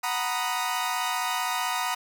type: chord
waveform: sawtooth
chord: B major seventh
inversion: second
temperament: equal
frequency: 740 / 932.3 / 987.8 / 1244.5 Hz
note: F#5 / A#5 / B5 / D#6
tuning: 0 / 0 / 0 / 0 cents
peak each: -28 dBFS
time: 0.03-1.95 s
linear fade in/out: 10 ms
effects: none